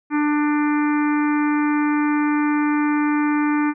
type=harmonic tone; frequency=297.1 Hz; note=D4; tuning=20 cents sharp; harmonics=1 / 3 / 4 / 5 / 6 / 7 / 8; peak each=-17 / -27 / -29 / -31 / -33 / -34 / -35 dBFS; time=0.1-3.74 s; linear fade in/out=50 ms; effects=none